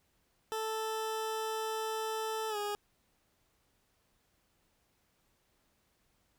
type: tone with pitch glide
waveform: 20% pulse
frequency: 440 to 412.9 Hz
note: A4 to G#4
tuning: 0 to -10 cents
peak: -29 dBFS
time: 0.52-2.75 s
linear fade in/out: 0 ms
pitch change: -110 cents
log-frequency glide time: 2.49-2.57 s
effects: pink hiss -74 dBFS RMS until 6.38 s